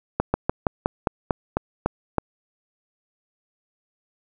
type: slowing click train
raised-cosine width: 1 ms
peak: -5 dBFS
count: 10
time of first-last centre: 0.2-2.183 s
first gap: 140 ms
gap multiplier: 1.11
effects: none